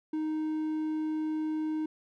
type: tone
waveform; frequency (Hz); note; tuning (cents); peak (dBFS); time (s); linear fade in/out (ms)
triangle; 311.1; D#4; 0; -27; 0.13-1.86; 5
effects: none